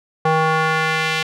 square tone with band-pass filter sweep, 158.6 Hz, D#3, 33 cents sharp, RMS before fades -18 dBFS, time 0.25-1.23 s, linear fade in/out 5 ms, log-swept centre 850 to 2800 Hz, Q 1.3, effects none

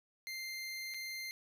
25% pulse tone with dropouts, 2093 Hz, C7, in tune, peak -37 dBFS, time 0.27-1.31 s, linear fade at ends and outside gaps 0 ms, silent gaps 0.939-0.944 s, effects none

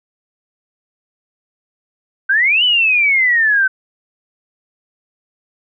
sine exponential two-way sweep, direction up then down, 1515 to 3028 to 1515 Hz, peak -10 dBFS, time 2.29-3.68 s, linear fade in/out 10 ms, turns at 2.64 s, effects none

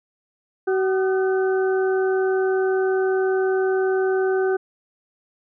harmonic tone with a mistuned harmonic, 379 Hz, F#4, 42 cents sharp, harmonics 1 / 2 / 3 / 4, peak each -18 / -29 / -37 / -30 dBFS, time 0.67-4.57 s, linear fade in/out 10 ms, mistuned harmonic 3, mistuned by +120 cents, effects none

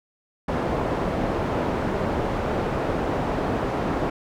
white low-pass noise, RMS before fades -25 dBFS, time 0.48-4.1 s, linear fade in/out 5 ms, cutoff 680 Hz, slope 12 dB/octave, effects none

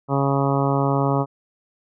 harmonic tone, 138.5 Hz, C#3, 1 cent flat, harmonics 1 / 2 / 3 / 4 / 5 / 6 / 7 / 8 / 9, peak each -21 / -24 / -26 / -27 / -28 / -29 / -29 / -30 / -31 dBFS, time 0.08-1.26 s, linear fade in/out 50 ms, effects none

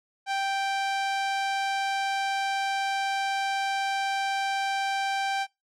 sawtooth tone with low-pass filter, 784 Hz, G5, in tune, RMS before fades -28 dBFS, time 0.26-5.47 s, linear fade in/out 50 ms, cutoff 6000 Hz, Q 0.63, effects noise-tail reverb RT60 0.2 s tail -21 dB re dry

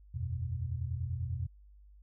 sine chord, E suspended second, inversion none, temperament equal, 82.41 / 92.5 / 123.47 Hz, E2 / F#2 / B2, 0 / 0 / 0 cents, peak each -37 / -38 / -37 dBFS, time 0.14-1.47 s, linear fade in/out 10 ms, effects added 50 Hz sine -54 dBFS peak until 2.02 s

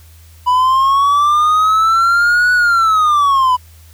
triangle linear two-way sweep, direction up then down, 985 to 1480 to 985 Hz, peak -7 dBFS, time 0.46-3.57 s, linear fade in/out 20 ms, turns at 2.53 s, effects added 81 Hz sine -39 dBFS peak until 3.93 s + white hiss -48 dBFS RMS until 3.93 s

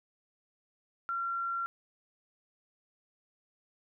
sine tone, 1370 Hz, F6, 34 cents flat, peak -31 dBFS, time 1.09-1.66 s, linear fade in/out 0 ms, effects none

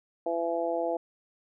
harmonic tone, 168.2 Hz, E3, 35 cents sharp, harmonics 2 / 3 / 4 / 5, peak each -34 / -31 / -30 / -37 dBFS, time 0.26-0.97 s, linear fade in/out 5 ms, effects none

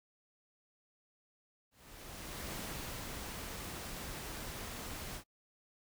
pink noise with ADSR envelope, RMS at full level -42 dBFS, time 1.71-5.24 s, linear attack 840 ms, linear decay 540 ms, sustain -2 dB, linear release 84 ms, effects noise-tail reverb RT60 0.1 s tail -25 dB re dry

